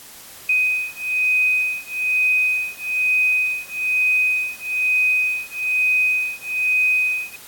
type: beating tone pair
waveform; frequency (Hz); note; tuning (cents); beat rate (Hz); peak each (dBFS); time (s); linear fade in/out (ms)
sine; 2506 / 2507.1; D#7 / D#7; +12 / +13; 1.1; -20; 0.49-7.36; 5
effects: white hiss -41 dBFS RMS until 7.47 s + AAC 64 kbps